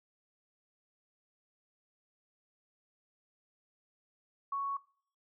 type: tone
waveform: sine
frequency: 1111 Hz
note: C#6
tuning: 4 cents sharp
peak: -32 dBFS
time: 4.52-4.77 s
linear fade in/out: 5 ms
effects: noise-tail reverb RT60 0.5 s tail -21 dB re dry